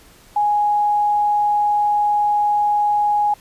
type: tone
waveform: sine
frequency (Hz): 830.6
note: G#5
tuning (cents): 0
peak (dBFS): -14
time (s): 0.36-3.34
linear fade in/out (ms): 5
effects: pink hiss -48 dBFS RMS until 3.4 s + resampled to 32000 Hz